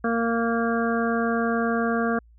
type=harmonic tone with a mistuned harmonic; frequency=230.9 Hz; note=A#3; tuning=16 cents flat; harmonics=1 / 2 / 3 / 5 / 6 / 7; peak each=-24 / -27 / -29 / -31 / -32 / -32 dBFS; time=0.04-2.19 s; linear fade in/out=5 ms; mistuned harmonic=6; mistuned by=+18 cents; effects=added 57 Hz sine -50 dBFS peak until 2.38 s